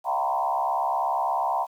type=tone with frequency modulation; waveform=sine; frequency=843 Hz; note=G#5; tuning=26 cents sharp; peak=-22 dBFS; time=0.04-1.67 s; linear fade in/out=50 ms; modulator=68.3 Hz; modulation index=2.6; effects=9-bit